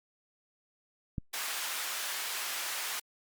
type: click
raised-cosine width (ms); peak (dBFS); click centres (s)
5; -21; 1.182
type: high-pass noise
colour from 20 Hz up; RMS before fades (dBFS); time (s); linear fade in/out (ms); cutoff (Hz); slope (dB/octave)
pink; -36; 1.33-3; 10; 1200; 12
effects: Opus 48 kbps